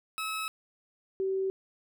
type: tone pair in turn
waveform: 20% pulse / sine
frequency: 1293 / 383.4 Hz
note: E6 / G4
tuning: -34 / -38 cents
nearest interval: octave + major sixth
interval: 2104 cents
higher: first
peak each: -27 dBFS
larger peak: neither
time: 0.18-0.48 / 1.2-1.5 s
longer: neither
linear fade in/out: 0 ms
effects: none